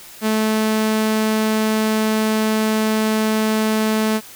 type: tone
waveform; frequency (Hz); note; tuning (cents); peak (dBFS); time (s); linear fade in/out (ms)
sawtooth; 217.7; A3; -18; -12; 0.21-4.21; 50
effects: white hiss -40 dBFS RMS until 4.35 s